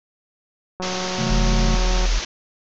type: click train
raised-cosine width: 1 ms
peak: -16 dBFS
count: 232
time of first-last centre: 0.8-2.055 s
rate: 184 Hz
type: low-pass noise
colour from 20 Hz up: white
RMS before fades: -29 dBFS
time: 0.82-2.25 s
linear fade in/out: 5 ms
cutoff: 6500 Hz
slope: 96 dB/octave
type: chord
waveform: triangle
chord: A minor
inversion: first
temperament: equal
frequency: 130.81 / 164.81 / 220 Hz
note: C3 / E3 / A3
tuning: 0 / 0 / 0 cents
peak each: -24 / -27 / -22 dBFS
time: 1.18-1.76 s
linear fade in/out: 5 ms
type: tone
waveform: sine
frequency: 40.9 Hz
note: E1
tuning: 13 cents flat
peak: -16 dBFS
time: 1.29-2.2 s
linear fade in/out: 20 ms
effects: none

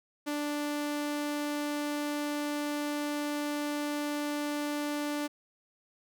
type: tone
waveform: sawtooth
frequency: 293.7 Hz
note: D4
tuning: in tune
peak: -27 dBFS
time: 0.26-5.28 s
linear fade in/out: 20 ms
effects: none

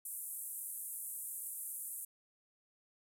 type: band-pass noise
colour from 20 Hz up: pink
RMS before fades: -44 dBFS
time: 0.05-2.05 s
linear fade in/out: 5 ms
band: 8700 to 14000 Hz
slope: 48 dB/octave
effects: none

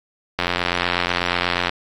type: click train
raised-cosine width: 0.3 ms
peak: -3 dBFS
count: 116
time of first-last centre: 0.39-1.694 s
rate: 88.2 Hz
effects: AAC 64 kbps

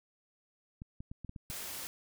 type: clicks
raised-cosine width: 5 ms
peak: -31 dBFS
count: 7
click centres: 0.819 / 1.005 / 1.115 / 1.247 / 1.294 / 1.362 / 1.502 s
type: noise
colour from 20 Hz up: white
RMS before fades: -42 dBFS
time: 1.5-1.87 s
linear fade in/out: 0 ms
effects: none

